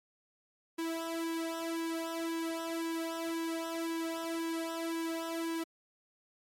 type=tone with flanger; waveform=sawtooth; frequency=329.6 Hz; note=E4; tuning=in tune; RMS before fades=-36 dBFS; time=0.78-5.64 s; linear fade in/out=10 ms; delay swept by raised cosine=1.4 to 2.6 ms; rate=1.9 Hz; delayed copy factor=-0.9; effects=MP3 64 kbps